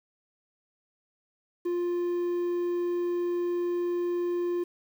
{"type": "tone with quantisation", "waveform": "triangle", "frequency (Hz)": 350.2, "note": "F4", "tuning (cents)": 5, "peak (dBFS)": -24, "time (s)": [1.65, 4.64], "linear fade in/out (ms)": 10, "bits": 9, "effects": []}